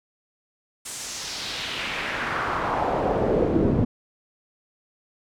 brown noise with band-pass filter sweep, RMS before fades -25 dBFS, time 0.85-3.85 s, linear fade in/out 10 ms, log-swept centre 8800 to 260 Hz, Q 1.9, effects none

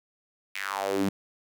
sawtooth tone with high-pass filter sweep, 98.3 Hz, G2, 5 cents sharp, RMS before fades -29 dBFS, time 0.55-1.09 s, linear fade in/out 5 ms, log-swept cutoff 2400 to 200 Hz, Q 4.2, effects none

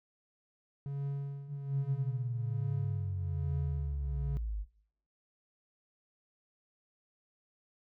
triangle tone with tremolo, 140 Hz, C#3, 18 cents sharp, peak -30 dBFS, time 0.86-4.37 s, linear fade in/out 0 ms, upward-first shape triangle, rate 1.2 Hz, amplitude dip 80%
sine linear sweep, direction down, 143.8 to 49.03 Hz, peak -33 dBFS, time 1.48-4.66 s, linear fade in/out 50 ms
effects noise-tail reverb RT60 0.7 s tail -24 dB re dry

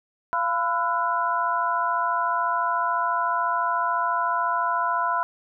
sine tone cluster, 689 / 1003 / 1339 / 1453 Hz, F5 / B5 / E6 / F#6, -24 / +26 / +27 / -32 cents, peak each -29 / -23 / -29 / -30 dBFS, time 0.33-5.23 s, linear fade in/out 0 ms, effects none

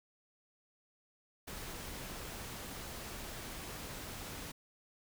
pink noise, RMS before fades -45 dBFS, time 1.47-4.52 s, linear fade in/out 10 ms, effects none

